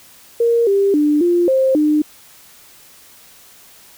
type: tone with pitch steps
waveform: sine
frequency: 467.4 / 396.6 / 297.1 / 348.7 / 528 / 301.9 Hz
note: A#4 / G4 / D4 / F4 / C5 / D4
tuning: +5 / +20 / +20 / -3 / +16 / +48 cents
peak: -11 dBFS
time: 0.4-2.02 s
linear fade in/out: 5 ms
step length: 270 ms
effects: white hiss -45 dBFS RMS until 3.97 s